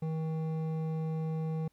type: tone with hard clipping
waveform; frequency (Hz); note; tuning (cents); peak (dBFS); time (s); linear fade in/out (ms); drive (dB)
sine; 159.3; D#3; +41; -33; 0.02-1.68; 5; 10
effects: pink hiss -75 dBFS RMS until 1.72 s